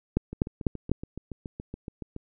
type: two click trains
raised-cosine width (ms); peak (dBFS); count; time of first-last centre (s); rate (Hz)
3; -9 / -23; 4 / 14; 0.17-0.916 / 0.33-2.164; 4.02 / 7.09
effects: none